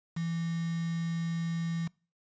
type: tone with quantisation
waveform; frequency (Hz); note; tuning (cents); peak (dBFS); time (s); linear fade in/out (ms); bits
sine; 166.6; E3; +19; -30; 0.16-1.88; 10; 7
effects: noise-tail reverb RT60 0.4 s tail -26 dB re dry + resampled to 16000 Hz